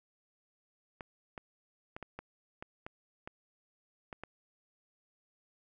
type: clicks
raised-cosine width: 0.5 ms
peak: -27 dBFS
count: 10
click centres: 1.008 / 1.378 / 1.965 / 2.027 / 2.19 / 2.625 / 2.865 / 3.275 / 4.128 / 4.236 s
effects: none